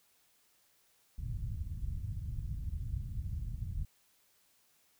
white low-pass noise, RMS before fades -38 dBFS, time 1.18-3.85 s, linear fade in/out 5 ms, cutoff 110 Hz, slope 24 dB/octave, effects white hiss -70 dBFS RMS until 4.99 s

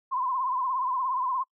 sine tone with vibrato, 1028 Hz, C6, 31 cents flat, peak -25 dBFS, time 0.11-1.44 s, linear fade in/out 20 ms, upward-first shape triangle, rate 17 Hz, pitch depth 100 cents each way, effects noise-tail reverb RT60 0.1 s tail -26 dB re dry

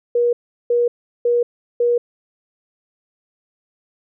sine tone bursts, 479.1 Hz, A#4, 47 cents sharp, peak -13 dBFS, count 4, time 0.15-1.98 s, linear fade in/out 5 ms, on 180 ms, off 370 ms, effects none

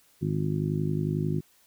harmonic tone, 51.1 Hz, G#1, 27 cents flat, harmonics 2 / 3 / 4 / 5 / 6 / 7, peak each -34 / -27 / -35 / -35 / -39 / -34 dBFS, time 0.21-1.41 s, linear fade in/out 20 ms, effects white hiss -62 dBFS RMS until 1.66 s

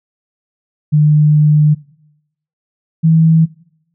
sine tone pair in turn, 150.7 / 161.52 Hz, D3 / E3, +45 / -35 cents, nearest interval minor second, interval 120 cents, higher second, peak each -6 dBFS, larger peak neither, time 0.92-1.75 / 3.03-3.46 s, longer first, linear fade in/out 20 ms, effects noise-tail reverb RT60 0.8 s tail -21 dB re dry

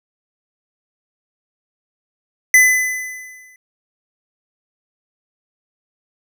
square tone with exponential decay, 2012 Hz, B6, 32 cents sharp, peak -6 dBFS, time 2.54-3.56 s, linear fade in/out 2 ms, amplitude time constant 220 ms, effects none

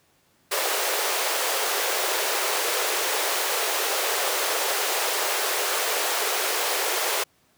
pink high-pass noise, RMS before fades -25 dBFS, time 0.51-7.24 s, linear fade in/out 10 ms, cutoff 390 Hz, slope 48 dB/octave, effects pink hiss -63 dBFS RMS until 7.57 s + high-pass 100 Hz 12 dB/octave

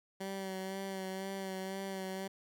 15% pulse tone with vibrato, 191.7 Hz, G3, 38 cents flat, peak -32 dBFS, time 0.2-2.28 s, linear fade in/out 10 ms, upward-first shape sine, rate 2 Hz, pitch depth 27 cents each way, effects none

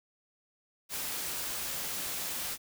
white noise, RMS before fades -36 dBFS, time 0.89-2.58 s, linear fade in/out 50 ms, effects none

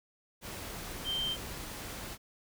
sine tone in noise, 3136 Hz, G7, in tune, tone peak -31 dBFS, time 1.04-1.37 s, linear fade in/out 50 ms, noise pink, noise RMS -42 dBFS, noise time 0.41-2.18 s, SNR +8 dB, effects none

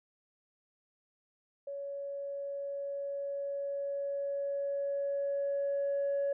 sine tone with level ramp, 561 Hz, C#5, 21 cents sharp, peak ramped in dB -37 to -27 dBFS, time 1.67-6.33 s, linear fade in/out 5 ms, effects tanh soft clip ceiling -26 dBFS

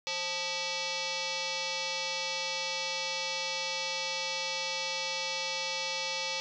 sine tone with frequency modulation, 880 Hz, A5, in tune, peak -31 dBFS, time 0.07-6.4 s, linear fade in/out 0 ms, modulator 706 Hz, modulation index 6.9, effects none

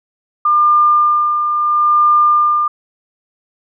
sine tone with tremolo, 1200 Hz, D6, 37 cents sharp, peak -7 dBFS, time 0.45-2.68 s, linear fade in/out 5 ms, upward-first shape sine, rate 0.74 Hz, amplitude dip 50%, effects none

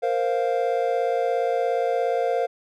triangle chord, Bb suspended second, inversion none, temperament equal, 466.2 / 523.3 / 698.5 Hz, Bb4 / C5 / F5, 0 / 0 / 0 cents, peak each -23 dBFS, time 0.02-2.47 s, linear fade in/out 20 ms, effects none

